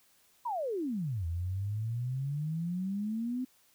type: exponential two-way sweep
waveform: sine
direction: down then up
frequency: 1013 to 81.7 to 259.6 Hz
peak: -31 dBFS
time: 0.45-3.45 s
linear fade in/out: 10 ms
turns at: 1.26 s
effects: white hiss -66 dBFS RMS until 3.74 s